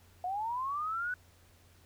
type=linear sweep; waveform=sine; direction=up; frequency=707 to 1503 Hz; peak=-32 dBFS; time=0.24-1.14 s; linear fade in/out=2 ms; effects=added 88 Hz sine -61 dBFS peak until 1.85 s + pink hiss -64 dBFS RMS until 1.85 s